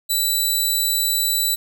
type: tone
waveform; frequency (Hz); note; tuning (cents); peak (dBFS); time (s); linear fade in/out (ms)
10% pulse; 3960; B7; +4; -10; 0.09-1.56; 20
effects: none